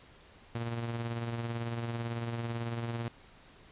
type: tone with tremolo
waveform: sawtooth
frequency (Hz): 116.9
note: A#2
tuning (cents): +5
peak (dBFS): -28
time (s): 0.55-3.08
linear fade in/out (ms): 0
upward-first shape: sine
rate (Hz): 18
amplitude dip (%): 40
effects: pink hiss -57 dBFS RMS until 3.71 s + resampled to 8000 Hz

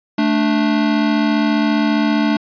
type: tone pair together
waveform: square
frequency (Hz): 218.8 / 293.7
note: A3 / D4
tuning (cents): -9 / 0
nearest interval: perfect fourth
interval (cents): 509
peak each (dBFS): -17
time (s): 0.18-2.37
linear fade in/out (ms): 5
effects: resampled to 11025 Hz

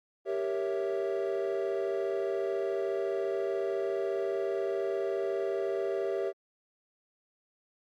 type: chord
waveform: triangle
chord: G diminished seventh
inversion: none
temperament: equal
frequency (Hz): 392 / 466.2 / 554.4 / 659.3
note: G4 / Bb4 / Db5 / Fb5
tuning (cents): 0 / 0 / 0 / 0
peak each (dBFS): -29 / -34 / -34 / -34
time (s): 0.25-6.33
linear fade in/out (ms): 50
effects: tanh soft clip ceiling -20 dBFS + Opus 48 kbps

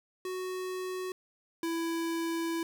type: tone pair in turn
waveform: square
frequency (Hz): 370 / 331.8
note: F#4 / E4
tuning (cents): 0 / +11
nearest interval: major second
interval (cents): 189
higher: first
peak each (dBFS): -35 / -31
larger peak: second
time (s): 0.25-1.12 / 1.63-2.63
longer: second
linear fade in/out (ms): 2
effects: 10-bit

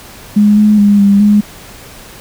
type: tone with pitch steps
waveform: sine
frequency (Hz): 208 / 211.2 / 204.1 / 200.2 / 207.5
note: G#3 / G#3 / G#3 / G3 / G#3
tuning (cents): +3 / +29 / -30 / +37 / -1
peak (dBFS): -4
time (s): 0.36-1.41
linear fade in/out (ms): 10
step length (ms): 210
effects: pink hiss -34 dBFS RMS until 2.2 s

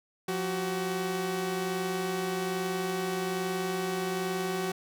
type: tone pair together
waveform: sawtooth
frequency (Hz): 178.2 / 377.6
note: F3 / F#4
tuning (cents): +35 / +35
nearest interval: octave + minor second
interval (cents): 1300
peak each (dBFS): -30 / -27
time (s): 0.28-4.72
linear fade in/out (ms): 5
effects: none

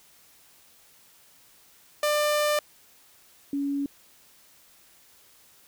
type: tone pair in turn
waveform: sawtooth / sine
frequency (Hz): 596 / 281.3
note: D5 / C#4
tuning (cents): +25 / +26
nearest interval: octave + minor second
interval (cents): 1299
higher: first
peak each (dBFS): -18 / -25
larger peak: first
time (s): 2.03-2.59 / 3.53-3.86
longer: first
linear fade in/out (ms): 2
effects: white hiss -57 dBFS RMS until 5.67 s

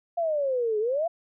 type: exponential two-way sweep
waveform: sine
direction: down then up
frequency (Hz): 698 to 415.3 to 698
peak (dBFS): -23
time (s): 0.17-1.08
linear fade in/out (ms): 10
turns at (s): 0.79
effects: none

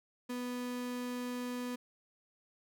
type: tone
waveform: 35% pulse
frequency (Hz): 246.9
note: B3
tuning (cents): 0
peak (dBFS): -35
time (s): 0.29-1.76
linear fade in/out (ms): 10
effects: none

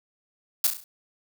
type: noise with echo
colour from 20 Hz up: blue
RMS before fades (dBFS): -20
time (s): 0.64-0.67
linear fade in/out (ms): 2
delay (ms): 34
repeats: 5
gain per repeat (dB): -6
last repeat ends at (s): 0.84
effects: none

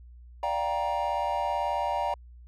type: chord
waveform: triangle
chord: G minor seventh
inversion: second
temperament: just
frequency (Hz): 588 / 705.6 / 784 / 940.8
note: D5 / F5 / G5 / Bb5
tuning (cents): +2 / +18 / 0 / +16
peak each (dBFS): -31 / -31 / -30 / -28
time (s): 0.43-2.14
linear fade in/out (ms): 2
effects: added 60 Hz sine -46 dBFS peak until 2.47 s

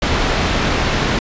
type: low-pass noise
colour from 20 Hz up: pink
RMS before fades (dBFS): -17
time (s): 0.02-1.19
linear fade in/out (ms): 2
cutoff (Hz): 4100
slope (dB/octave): 12
effects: resampled to 16000 Hz

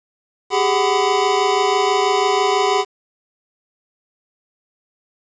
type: tone cluster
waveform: square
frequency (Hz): 390.1 / 416.2 / 747 / 1002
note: G4 / G#4 / F#5 / B5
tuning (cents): -8 / +4 / +16 / +25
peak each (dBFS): -21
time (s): 0.5-2.85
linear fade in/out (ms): 50
effects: resampled to 16000 Hz + 7-bit

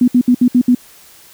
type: tone bursts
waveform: sine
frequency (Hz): 246.9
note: B3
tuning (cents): 0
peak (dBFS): -6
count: 6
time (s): 0.01-0.749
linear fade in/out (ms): 5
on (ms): 69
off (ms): 65
effects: white hiss -43 dBFS RMS until 1.33 s

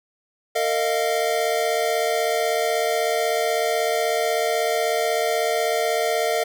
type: chord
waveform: square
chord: Bb suspended fourth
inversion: none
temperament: equal with one note detuned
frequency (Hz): 456.8 / 622.3 / 698.5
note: Bb4 / Eb5 / F5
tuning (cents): -35 / 0 / 0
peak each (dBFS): -25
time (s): 0.55-6.44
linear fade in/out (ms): 10
effects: none

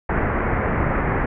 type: low-pass noise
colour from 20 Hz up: pink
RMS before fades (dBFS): -21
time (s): 0.09-1.26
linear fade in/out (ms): 5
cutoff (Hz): 2100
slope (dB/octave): 48
effects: none

